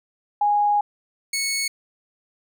sine / 15% pulse tone pair in turn, 826 / 2205 Hz, G#5 / C#7, -10 / -10 cents, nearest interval octave + perfect fourth, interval 1700 cents, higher second, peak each -16 dBFS, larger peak neither, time 0.41-0.81 / 1.33-1.68 s, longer first, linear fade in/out 5 ms, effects none

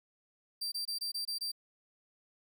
40% pulse tone bursts, 4699 Hz, D8, in tune, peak -33 dBFS, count 7, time 0.61-1.518 s, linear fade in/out 10 ms, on 110 ms, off 23 ms, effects none

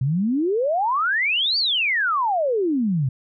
sine exponential two-way sweep, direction up then down, 123.47 to 4699 to 123.47 Hz, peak -18 dBFS, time 0.01-3.09 s, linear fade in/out 5 ms, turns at 1.58 s, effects none

